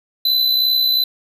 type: tone with amplitude modulation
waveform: square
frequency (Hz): 4014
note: B7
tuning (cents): +27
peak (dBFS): -12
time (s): 0.25-1.04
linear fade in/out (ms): 5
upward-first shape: sine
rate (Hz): 62.7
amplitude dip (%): 45
effects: none